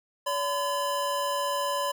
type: tone pair together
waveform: square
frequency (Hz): 570 / 1014.2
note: C#5 / B5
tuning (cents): +48 / +46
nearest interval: minor seventh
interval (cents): 998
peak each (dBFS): -31 / -29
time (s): 0.26-1.92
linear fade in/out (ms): 10
effects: none